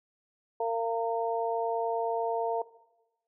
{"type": "harmonic tone", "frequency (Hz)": 229.2, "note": "A#3", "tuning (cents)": -29, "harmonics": [2, 3, 4], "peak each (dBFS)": [-30, -32, -33], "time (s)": [0.6, 2.62], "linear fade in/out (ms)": 5, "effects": ["noise-tail reverb RT60 1.0 s tail -17 dB re dry"]}